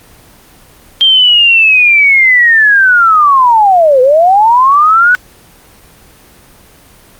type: linear two-way sweep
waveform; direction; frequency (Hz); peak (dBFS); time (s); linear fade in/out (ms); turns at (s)
sine; down then up; 3192 to 493.9 to 1498; -3; 1.01-5.15; 0; 4.01
effects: pink hiss -40 dBFS RMS until 7.19 s + Opus 24 kbps